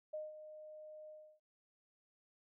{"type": "tone with ADSR envelope", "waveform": "sine", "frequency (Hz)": 615, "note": "D#5", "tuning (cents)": -20, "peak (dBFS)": -39, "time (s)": [0.13, 1.4], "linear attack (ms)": 11, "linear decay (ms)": 180, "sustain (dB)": -11, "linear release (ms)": 310, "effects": []}